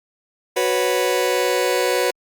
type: chord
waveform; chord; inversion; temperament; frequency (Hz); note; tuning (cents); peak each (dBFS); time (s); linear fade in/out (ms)
sawtooth; F# suspended fourth; none; just; 370 / 493.3 / 555; F#4 / B4 / C#5; 0 / -2 / +2; -18 / -16 / -19; 0.56-2.11; 10
effects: Opus 48 kbps